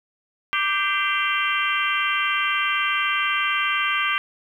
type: harmonic tone with a mistuned harmonic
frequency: 392 Hz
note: G4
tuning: in tune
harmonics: 3 / 4 / 5 / 6 / 7 / 8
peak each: -25 / -26 / -27 / -28 / -28 / -29 dBFS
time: 0.53-4.18 s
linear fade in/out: 0 ms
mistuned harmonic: 5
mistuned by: +75 cents
effects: 9-bit